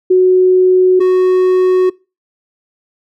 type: tone pair in turn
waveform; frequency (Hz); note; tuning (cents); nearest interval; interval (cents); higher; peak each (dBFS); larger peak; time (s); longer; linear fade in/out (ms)
sine / triangle; 369.1 / 369.1; F#4 / F#4; -4 / -4; unison; 0; neither; -5; neither; 0.1-1 / 1-1.9; neither; 10
effects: noise-tail reverb RT60 0.3 s tail -24 dB re dry